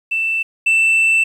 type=tone pair in turn; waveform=sine; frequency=2664 / 2664 Hz; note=E7 / E7; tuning=+18 / +18 cents; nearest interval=unison; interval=0 cents; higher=neither; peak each=-15 / -8 dBFS; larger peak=second; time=0.11-0.43 / 0.66-1.24 s; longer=second; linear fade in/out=10 ms; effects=tanh soft clip ceiling -10 dBFS + 8-bit